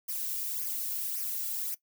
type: noise with flanger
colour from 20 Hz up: violet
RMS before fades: -34 dBFS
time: 0.08-1.75 s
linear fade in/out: 10 ms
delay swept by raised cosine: 0.25 to 1.95 ms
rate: 1.8 Hz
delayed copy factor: -0.75
effects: noise-tail reverb RT60 0.1 s tail -18 dB re dry